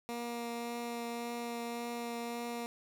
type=tone with vibrato; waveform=15% pulse; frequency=236.2 Hz; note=A#3; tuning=23 cents sharp; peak=-31 dBFS; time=0.09-2.66 s; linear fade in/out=0 ms; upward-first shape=triangle; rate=1.8 Hz; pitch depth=11 cents each way; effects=none